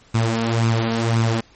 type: tone with flanger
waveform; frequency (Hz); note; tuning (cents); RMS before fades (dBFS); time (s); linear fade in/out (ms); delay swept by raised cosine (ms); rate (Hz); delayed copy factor
sawtooth; 114.3; A#2; -34; -19; 0.14-1.41; 10; 0.78 to 4.28; 1.9; +0.6
effects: pink hiss -52 dBFS RMS until 1.55 s + MP3 32 kbps